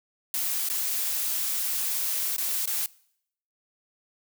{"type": "noise with dropouts", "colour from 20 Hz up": "blue", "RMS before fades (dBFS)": -28, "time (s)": [0.34, 2.86], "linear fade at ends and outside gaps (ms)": 1, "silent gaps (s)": [[0.688, 0.699], [2.364, 2.381], [2.657, 2.674]], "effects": ["noise-tail reverb RT60 0.7 s tail -23 dB re dry"]}